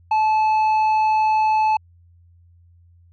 sine tone with tanh clipping, 867 Hz, A5, 26 cents flat, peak -16 dBFS, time 0.11-1.77 s, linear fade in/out 5 ms, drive 6 dB, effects added 86 Hz sine -49 dBFS peak until 3.12 s

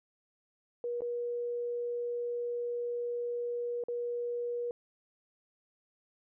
sine tone with dropouts, 479.8 Hz, A#4, 50 cents sharp, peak -32 dBFS, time 0.84-4.71 s, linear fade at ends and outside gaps 1 ms, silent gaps 1.007-1.019 / 3.838-3.884 s, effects none

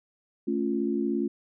sine chord, A augmented, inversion none, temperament equal, 220 / 277.2 / 349.2 Hz, A3 / C#4 / E#4, 0 / 0 / 0 cents, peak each -29 dBFS, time 0.47-1.28 s, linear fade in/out 10 ms, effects none

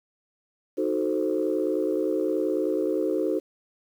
sine chord, D# diminished seventh, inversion none, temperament equal, 311.1 / 370 / 440 / 523.3 Hz, D#4 / F#4 / A4 / C5, 0 / 0 / 0 / 0 cents, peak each -27 / -27 / -28 / -29 dBFS, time 0.77-3.4 s, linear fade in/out 20 ms, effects tanh soft clip ceiling -14 dBFS + 9-bit

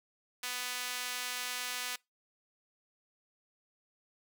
sawtooth tone with high-pass filter, 248.4 Hz, B3, 10 cents sharp, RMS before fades -38 dBFS, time 0.43-1.96 s, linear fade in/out 5 ms, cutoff 2000 Hz, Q 0.68, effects noise-tail reverb RT60 0.2 s tail -24 dB re dry

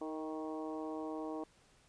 harmonic tone with a mistuned harmonic, 157.1 Hz, D#3, 17 cents sharp, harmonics 2 / 3 / 4 / 5 / 6 / 7, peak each -41 / -45 / -47 / -49 / -51 / -52 dBFS, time 0.01-1.44 s, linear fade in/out 5 ms, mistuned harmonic 3, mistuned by -23 cents, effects pink hiss -67 dBFS RMS until 1.88 s + resampled to 22050 Hz

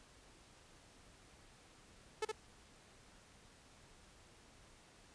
sawtooth tone with echo, 433.8 Hz, A4, 25 cents flat, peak -31 dBFS, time 2.22-2.25 s, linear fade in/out 5 ms, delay 67 ms, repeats 1, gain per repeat -3 dB, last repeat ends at 2.317 s, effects pink hiss -63 dBFS RMS until 5.14 s + resampled to 22050 Hz

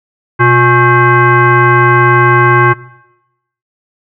sine tone with frequency modulation, 607 Hz, D#5, 43 cents flat, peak -4 dBFS, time 0.39-2.74 s, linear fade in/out 20 ms, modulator 482 Hz, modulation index 2.5, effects noise-tail reverb RT60 0.9 s tail -20 dB re dry

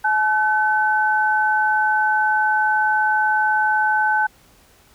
sine tone pair together, 856 / 1519.9 Hz, A5 / F#6, -48 / +46 cents, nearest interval minor seventh, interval 994 cents, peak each -18 dBFS, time 0.04-4.27 s, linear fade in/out 10 ms, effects pink hiss -53 dBFS RMS until 4.94 s

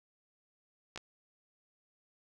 clicks, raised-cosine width 0.2 ms, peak -24 dBFS, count 2, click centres 0.96 / 0.976 s, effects none

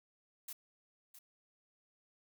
blue noise with echo, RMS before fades -45 dBFS, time 0.48-0.53 s, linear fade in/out 5 ms, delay 660 ms, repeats 1, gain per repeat -11 dB, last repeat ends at 1.19 s, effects none

